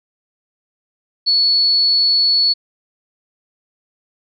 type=tone; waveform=sine; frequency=4411 Hz; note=C#8; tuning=9 cents flat; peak=-11 dBFS; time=1.26-2.54 s; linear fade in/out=20 ms; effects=none